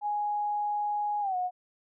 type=tone with pitch glide; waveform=sine; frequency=830.6 to 727.3 Hz; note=G#5 to F#5; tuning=0 to -30 cents; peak=-27 dBFS; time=0.01-1.51 s; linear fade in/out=50 ms; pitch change=-230 cents; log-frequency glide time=1.21-1.36 s; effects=none